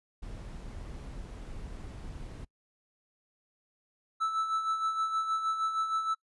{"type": "noise", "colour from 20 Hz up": "brown", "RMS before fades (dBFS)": -42, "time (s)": [0.22, 2.45], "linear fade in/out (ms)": 10}
{"type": "tone with tremolo", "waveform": "triangle", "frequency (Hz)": 1314, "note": "E6", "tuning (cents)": -6, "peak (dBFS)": -24, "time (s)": [4.2, 6.15], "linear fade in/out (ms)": 20, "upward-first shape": "sine", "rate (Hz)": 6.4, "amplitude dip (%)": 55}
{"effects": ["noise-tail reverb RT60 0.1 s tail -25 dB re dry", "resampled to 24000 Hz"]}